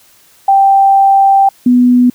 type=tone pair in turn; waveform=sine; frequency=784 / 246.9 Hz; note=G5 / B3; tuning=0 / 0 cents; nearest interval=octave + minor sixth; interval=2000 cents; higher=first; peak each=-4 dBFS; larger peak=neither; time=0.48-1.49 / 1.66-2.1 s; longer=first; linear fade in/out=5 ms; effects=white hiss -46 dBFS RMS until 2.14 s